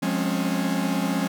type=chord; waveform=45% pulse; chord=Db major seventh; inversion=first; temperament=equal with one note detuned; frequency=177.87 / 207.7 / 261.6 / 277.2 Hz; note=F3 / Ab3 / C4 / Db4; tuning=+32 / 0 / 0 / 0 cents; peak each=-27 / -28 / -30 / -28 dBFS; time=0.02-1.28 s; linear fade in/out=10 ms; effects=none